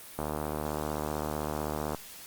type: click train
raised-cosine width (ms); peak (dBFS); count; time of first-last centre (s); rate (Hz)
1; -18; 134; 0.19-1.947; 75.7
effects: white hiss -47 dBFS RMS until 2.26 s + Opus 32 kbps